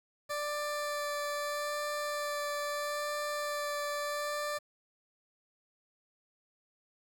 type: tone with vibrato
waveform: 20% pulse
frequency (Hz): 587.3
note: D5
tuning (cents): 0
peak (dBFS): -28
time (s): 0.29-4.59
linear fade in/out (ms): 20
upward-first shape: sine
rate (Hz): 0.77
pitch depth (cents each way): 10
effects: 9-bit